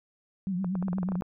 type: tone with vibrato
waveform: sine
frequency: 185 Hz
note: F#3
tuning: in tune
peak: -27 dBFS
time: 0.47-1.21 s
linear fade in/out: 0 ms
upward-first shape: triangle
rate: 8.4 Hz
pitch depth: 120 cents each way
type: clicks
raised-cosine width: 1 ms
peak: -23 dBFS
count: 11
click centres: 0.645 / 0.754 / 0.826 / 0.883 / 0.931 / 0.984 / 1.031 / 1.088 / 1.12 / 1.155 / 1.222 s
effects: none